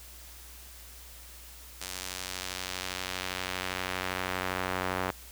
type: tone with band-pass filter sweep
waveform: sawtooth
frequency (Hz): 92.5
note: F#2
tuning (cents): 0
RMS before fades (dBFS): -35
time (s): 1.81-5.11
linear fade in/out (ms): 0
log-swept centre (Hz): 7300 to 1200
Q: 0.76
effects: added 60 Hz sine -50 dBFS peak until 5.31 s + white hiss -50 dBFS RMS until 5.31 s